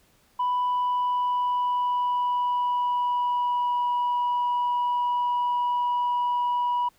sine tone with pitch glide, 990 to 974.7 Hz, B5 to B5, +4 to -23 cents, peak -20 dBFS, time 0.39-6.89 s, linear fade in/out 10 ms, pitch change -27 cents, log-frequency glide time 0.61-3.88 s, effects tanh soft clip ceiling -20 dBFS + pink hiss -62 dBFS RMS until 6.98 s

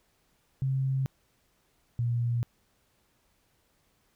sine tone pair in turn, 133.5 / 118.93 Hz, C3 / A#2, +35 / +35 cents, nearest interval major second, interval 200 cents, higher first, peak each -25 dBFS, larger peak neither, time 0.62-1.06 / 1.99-2.43 s, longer neither, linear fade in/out 0 ms, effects pink hiss -70 dBFS RMS until 4.15 s

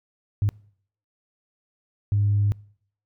sine tone bursts at uneven times, 102.3 Hz, G#2, 26 cents flat, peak -17 dBFS, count 2, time 0.42-0.49 / 2.12-2.52 s, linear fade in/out 0 ms, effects noise-tail reverb RT60 0.6 s tail -25 dB re dry + tanh soft clip ceiling -13 dBFS

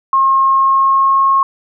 sine tone with pitch glide, 1075 to 1085 Hz, C6 to C#6, +47 to -37 cents, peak -8 dBFS, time 0.13-1.43 s, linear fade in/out 2 ms, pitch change +16 cents, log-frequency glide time 0.42-1.21 s, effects none

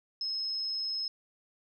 sine tone, 5170 Hz, E8, 34 cents flat, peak -31 dBFS, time 0.21-1.08 s, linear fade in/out 2 ms, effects none

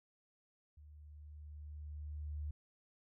sine tone with level ramp, 74.8 Hz, D2, 32 cents sharp, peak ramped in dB -55 to -38 dBFS, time 0.77-2.51 s, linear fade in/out 5 ms, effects none

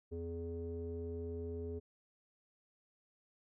square tone with low-pass filter, 84 Hz, E2, 33 cents sharp, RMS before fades -42 dBFS, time 0.11-1.8 s, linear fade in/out 20 ms, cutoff 390 Hz, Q 9.6, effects none

